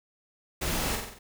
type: noise with echo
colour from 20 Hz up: pink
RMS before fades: -31 dBFS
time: 0.61-0.96 s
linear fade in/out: 10 ms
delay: 46 ms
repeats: 5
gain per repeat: -4 dB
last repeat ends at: 1.19 s
effects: none